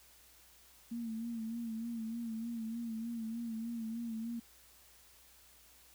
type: tone with vibrato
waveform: sine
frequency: 228.5 Hz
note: A#3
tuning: 34 cents flat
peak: -37 dBFS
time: 0.91-4.4 s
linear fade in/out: 10 ms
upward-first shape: sine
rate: 3.3 Hz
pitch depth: 56 cents each way
effects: added 60 Hz sine -70 dBFS peak until 5.94 s + white hiss -62 dBFS RMS until 5.94 s